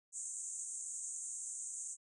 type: band-pass noise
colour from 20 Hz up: white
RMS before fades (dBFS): -44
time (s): 0.12-1.97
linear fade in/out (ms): 50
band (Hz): 6500 to 8800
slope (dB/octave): 96
effects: none